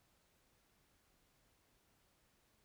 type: silence
effects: pink hiss -75 dBFS RMS until 2.64 s